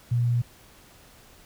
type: tone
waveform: sine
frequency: 120 Hz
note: B2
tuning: 49 cents flat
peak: -20 dBFS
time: 0.11-0.42 s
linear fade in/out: 10 ms
effects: pink hiss -53 dBFS RMS until 1.45 s